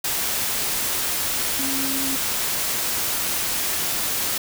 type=tone in noise; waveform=sine; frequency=270 Hz; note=C#4; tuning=45 cents flat; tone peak=-28 dBFS; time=1.59-2.16 s; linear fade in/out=5 ms; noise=white; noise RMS=-24 dBFS; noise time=0.04-4.38 s; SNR=-7 dB; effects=none